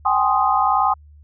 sine chord, Ab major seventh, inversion third, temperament equal with one note detuned, 769.6 / 830.6 / 1046.5 / 1244.5 Hz, G5 / Ab5 / C6 / Eb6, -32 / 0 / 0 / 0 cents, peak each -20 dBFS, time 0.05-0.94 s, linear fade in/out 10 ms, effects added 74 Hz sine -43 dBFS peak until 1.23 s

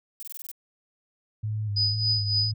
violet noise bursts, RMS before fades -38 dBFS, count 7, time 0.2-0.515 s, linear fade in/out 0 ms, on 27 ms, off 21 ms
sine tone with vibrato, 104.7 Hz, G#2, 15 cents sharp, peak -26 dBFS, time 1.43-2.54 s, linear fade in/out 10 ms, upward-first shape square, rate 2 Hz, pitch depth 43 cents each way
sine tone with tremolo, 4978 Hz, D#8, in tune, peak -20 dBFS, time 1.76-2.52 s, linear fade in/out 10 ms, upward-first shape triangle, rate 3.6 Hz, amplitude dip 80%
effects none

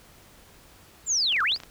sine linear two-way sweep, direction down then up, 7459 to 1108.7 to 5200 Hz, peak -21 dBFS, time 1.06-1.58 s, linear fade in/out 50 ms, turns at 1.43 s
clicks, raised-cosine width 0.2 ms, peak -23 dBFS, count 7, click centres 1.324 / 1.365 / 1.405 / 1.52 / 1.562 / 1.602 / 1.635 s
effects pink hiss -53 dBFS RMS until 1.7 s

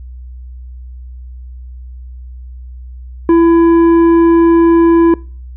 sine tone with tanh clipping, 334.5 Hz, E4, 25 cents sharp, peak -6 dBFS, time 3.29-5.14 s, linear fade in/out 2 ms, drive 8 dB, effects noise-tail reverb RT60 0.4 s tail -24 dB re dry + added 62 Hz sine -27 dBFS peak until 5.56 s

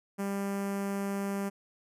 sawtooth tone with notch filter, 198.4 Hz, G3, 21 cents sharp, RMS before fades -33 dBFS, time 0.18-1.5 s, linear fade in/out 20 ms, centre 3800 Hz, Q 0.77, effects resampled to 32000 Hz

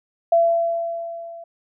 sine tone with level ramp, 674 Hz, E5, 38 cents sharp, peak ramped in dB -11 to -35 dBFS, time 0.32-1.44 s, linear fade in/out 5 ms, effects none

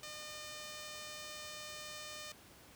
5% pulse tone, 606 Hz, D#5, 46 cents flat, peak -34 dBFS, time 0.03-2.32 s, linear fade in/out 2 ms, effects pink hiss -59 dBFS RMS until 2.75 s + high-pass 60 Hz 12 dB/octave

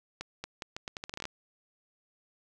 accelerating click train, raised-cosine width 0.2 ms, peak -20 dBFS, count 14, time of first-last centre 0.21-1.254 s, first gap 230 ms, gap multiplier 0.79, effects none

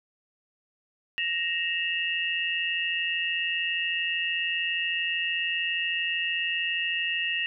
sine tone cluster, 1872 / 2663 / 2836 Hz, A#6 / E7 / F7, +7 / +17 / +26 cents, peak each -30 dBFS, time 1.18-7.46 s, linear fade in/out 0 ms, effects none

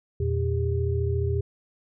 sine tone cluster, 84.6 / 118.9 / 399.9 Hz, E2 / A#2 / G4, +45 / +35 / +35 cents, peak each -25 / -27 / -29 dBFS, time 0.2-1.41 s, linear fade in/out 5 ms, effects none

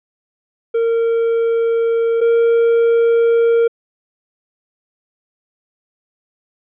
triangle tone pair in turn, 460 / 463.7 Hz, A#4 / A#4, -23 / -9 cents, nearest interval unison, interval 14 cents, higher second, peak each -11 / -8 dBFS, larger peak second, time 0.74-2.21 / 2.21-3.68 s, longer neither, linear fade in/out 10 ms, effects resampled to 8000 Hz

